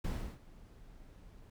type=noise with ADSR envelope; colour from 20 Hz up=brown; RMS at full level=-34 dBFS; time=0.04-1.5 s; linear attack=7 ms; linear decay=330 ms; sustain=-21 dB; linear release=3 ms; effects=none